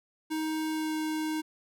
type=tone with pitch glide; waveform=square; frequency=313.9 to 311.9 Hz; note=D#4 to D#4; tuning=+15 to +4 cents; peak=-30 dBFS; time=0.3-1.42 s; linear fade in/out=20 ms; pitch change=-11 cents; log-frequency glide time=0.71-0.95 s; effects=none